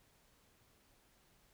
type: silence
effects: pink hiss -70 dBFS RMS until 1.53 s